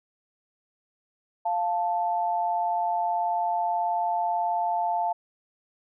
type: tone pair together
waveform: sine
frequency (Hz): 698.5 / 880.1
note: F5 / A5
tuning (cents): 0 / 0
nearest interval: major third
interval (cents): 400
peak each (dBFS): -26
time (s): 1.45-5.13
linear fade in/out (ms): 10
effects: none